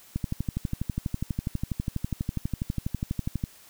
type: click train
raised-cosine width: 5 ms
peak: -15 dBFS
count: 41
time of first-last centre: 0.16-3.439 s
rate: 12.2 Hz
effects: white hiss -53 dBFS RMS until 3.69 s